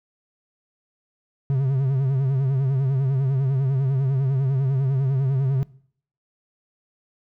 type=tone with vibrato; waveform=triangle; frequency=134.3 Hz; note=C3; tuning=46 cents sharp; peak=-16 dBFS; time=1.5-5.63 s; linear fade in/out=0 ms; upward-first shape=sine; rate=10 Hz; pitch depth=79 cents each way; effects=noise-tail reverb RT60 0.6 s tail -22 dB re dry